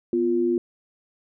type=tone pair together; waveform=sine; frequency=246.9 / 349.2 Hz; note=B3 / F4; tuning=0 / 0 cents; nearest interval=tritone; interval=600 cents; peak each=-25 / -20 dBFS; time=0.13-0.58 s; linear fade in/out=2 ms; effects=none